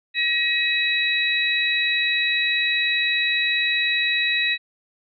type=tone cluster; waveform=sine; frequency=1905 / 2550 / 3893 Hz; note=A#6 / D#7 / B7; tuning=+37 / +42 / -26 cents; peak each=-23 dBFS; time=0.14-4.58 s; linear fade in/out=50 ms; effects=none